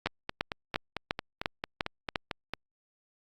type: two click trains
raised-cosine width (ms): 0.3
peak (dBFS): -12 / -16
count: 7 / 12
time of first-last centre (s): 0.06-2.158 / 0.07-2.536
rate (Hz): 2.86 / 4.46
effects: Opus 48 kbps